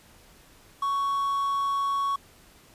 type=tone with quantisation; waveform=triangle; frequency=1113 Hz; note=C#6; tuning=7 cents sharp; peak=-22 dBFS; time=0.82-2.16 s; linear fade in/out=5 ms; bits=8; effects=pink hiss -55 dBFS RMS until 2.74 s + resampled to 32000 Hz